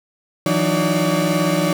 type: tone cluster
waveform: 35% pulse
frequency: 162.4 / 180.1 / 302.4 / 570 Hz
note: E3 / F#3 / D#4 / C#5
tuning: -26 / -46 / -49 / +48 cents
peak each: -20 dBFS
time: 0.46-1.73 s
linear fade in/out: 2 ms
effects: none